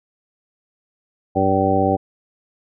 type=harmonic tone; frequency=96.4 Hz; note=G2; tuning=28 cents flat; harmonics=1 / 2 / 3 / 4 / 5 / 6 / 8; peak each=-24 / -24 / -22 / -24 / -23 / -22 / -19 dBFS; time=1.35-1.97 s; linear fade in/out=20 ms; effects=none